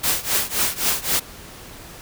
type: noise with tremolo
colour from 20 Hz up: white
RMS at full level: -18 dBFS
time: 0.03-1.2 s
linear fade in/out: 10 ms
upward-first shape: triangle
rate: 3.8 Hz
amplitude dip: 95%
effects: pink hiss -40 dBFS RMS until 2.01 s